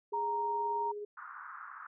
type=tone with tremolo; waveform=sine; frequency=415 Hz; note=G#4; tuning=1 cent flat; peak=-37 dBFS; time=0.12-1.05 s; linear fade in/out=5 ms; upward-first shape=triangle; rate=19 Hz; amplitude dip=30%
type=tone; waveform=sine; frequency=932.3 Hz; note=A#5; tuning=in tune; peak=-31 dBFS; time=0.13-0.92 s; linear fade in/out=10 ms
type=band-pass noise; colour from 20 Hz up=pink; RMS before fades=-47 dBFS; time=1.17-1.87 s; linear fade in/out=5 ms; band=1100 to 1500 Hz; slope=48 dB/octave
effects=none